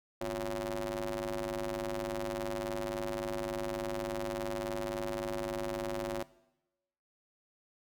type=ring-modulated tone; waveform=sawtooth; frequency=103.5 Hz; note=G#2; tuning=5 cents flat; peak=-27 dBFS; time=0.21-6.23 s; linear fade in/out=5 ms; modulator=456 Hz; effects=noise-tail reverb RT60 0.9 s tail -19 dB re dry